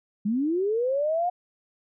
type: linear sweep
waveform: sine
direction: up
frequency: 196 to 726 Hz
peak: -22 dBFS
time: 0.25-1.3 s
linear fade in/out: 10 ms
effects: none